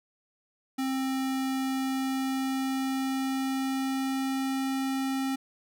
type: tone with pitch glide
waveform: square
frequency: 264.8 to 267.3 Hz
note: C4 to C4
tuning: +21 to +37 cents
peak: -28 dBFS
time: 0.78-5.36 s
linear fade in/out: 10 ms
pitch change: +16 cents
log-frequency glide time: 1.58-4.69 s
effects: none

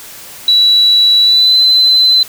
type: tone with pitch glide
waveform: sine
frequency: 3929 to 4044 Hz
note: B7 to B7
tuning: -10 to +40 cents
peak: -5 dBFS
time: 0.48-2.23 s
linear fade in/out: 2 ms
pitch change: +50 cents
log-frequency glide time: 1.22-1.57 s
effects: white hiss -32 dBFS RMS until 2.28 s

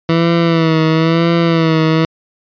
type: tone with vibrato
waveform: 20% pulse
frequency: 163.9 Hz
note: E3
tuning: 10 cents flat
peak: -5 dBFS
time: 0.09-2.05 s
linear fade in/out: 2 ms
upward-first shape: sine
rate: 1 Hz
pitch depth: 53 cents each way
effects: resampled to 11025 Hz

